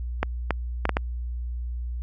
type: clicks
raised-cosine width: 0.5 ms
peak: -7 dBFS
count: 5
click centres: 0.23 / 0.507 / 0.854 / 0.893 / 0.969 s
effects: added 60 Hz sine -28 dBFS peak until 2.02 s